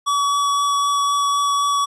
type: tone with vibrato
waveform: square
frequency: 1137 Hz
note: C#6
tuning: 44 cents sharp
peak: -17 dBFS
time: 0.06-1.86 s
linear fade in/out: 20 ms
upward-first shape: triangle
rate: 3.9 Hz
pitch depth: 8 cents each way
effects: resampled to 22050 Hz